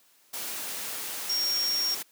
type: tone in noise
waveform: sine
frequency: 5560 Hz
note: F8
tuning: 9 cents flat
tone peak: -25 dBFS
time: 1.29-1.95 s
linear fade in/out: 10 ms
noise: white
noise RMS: -35 dBFS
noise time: 0.33-2.03 s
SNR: +7 dB
effects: white hiss -62 dBFS RMS until 2.11 s + high-pass 200 Hz 12 dB/octave